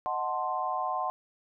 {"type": "chord", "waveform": "sine", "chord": "D# diminished seventh", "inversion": "none", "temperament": "equal", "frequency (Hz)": [622.3, 740, 880, 1046.5], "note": ["D#5", "F#5", "A5", "C6"], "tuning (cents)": [0, 0, 0, 0], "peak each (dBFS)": [-38, -32, -36, -32], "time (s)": [0.06, 1.1], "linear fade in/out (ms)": 0, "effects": []}